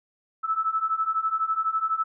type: beating tone pair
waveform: sine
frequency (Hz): 1303 / 1315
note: E6 / E6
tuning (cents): -20 / -5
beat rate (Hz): 12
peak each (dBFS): -27 / -25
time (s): 0.43-2.04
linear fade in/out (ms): 20
effects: none